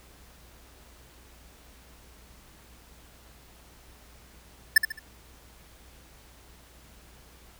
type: tone with echo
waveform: square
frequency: 1760 Hz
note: A6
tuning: in tune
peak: -13 dBFS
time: 4.76-4.78 s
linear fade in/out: 5 ms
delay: 71 ms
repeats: 3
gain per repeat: -9 dB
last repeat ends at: 4.993 s
effects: added 60 Hz sine -55 dBFS peak until 7.59 s + pink hiss -55 dBFS RMS until 7.59 s